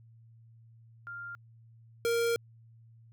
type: tone pair in turn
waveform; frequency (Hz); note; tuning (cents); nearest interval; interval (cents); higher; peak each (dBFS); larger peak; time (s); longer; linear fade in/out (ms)
sine / square; 1396.9 / 466.2; F6 / A#4; 0 / 0; octave + perfect fifth; 1900; first; -39 / -27; second; 1.07-1.35 / 2.05-2.36; second; 0
effects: added 114 Hz sine -54 dBFS peak until 3.12 s